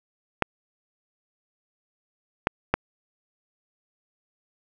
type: clicks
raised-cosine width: 0.5 ms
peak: -4 dBFS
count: 3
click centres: 0.423 / 2.471 / 2.74 s
effects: none